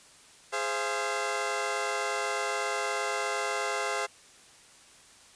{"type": "chord", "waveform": "15% pulse", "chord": "F minor", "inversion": "first", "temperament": "equal with one note detuned", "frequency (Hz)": [415.3, 523.3, 681.7], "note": ["Ab4", "C5", "F5"], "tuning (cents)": [0, 0, -42], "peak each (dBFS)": -27, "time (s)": [0.52, 4.07], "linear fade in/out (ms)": 20, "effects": ["white hiss -55 dBFS RMS until 5.35 s", "resampled to 22050 Hz"]}